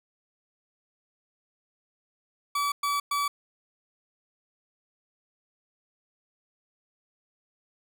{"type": "tone bursts", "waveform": "40% pulse", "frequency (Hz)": 1147, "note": "D6", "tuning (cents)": -41, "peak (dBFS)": -24, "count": 3, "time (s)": [2.55, 3.28], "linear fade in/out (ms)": 5, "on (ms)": 170, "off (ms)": 110, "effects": ["10-bit"]}